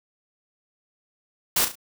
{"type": "noise with echo", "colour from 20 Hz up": "white", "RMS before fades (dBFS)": -21, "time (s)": [1.56, 1.65], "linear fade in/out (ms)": 5, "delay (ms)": 35, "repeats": 3, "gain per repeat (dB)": -8, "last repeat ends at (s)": 1.755, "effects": []}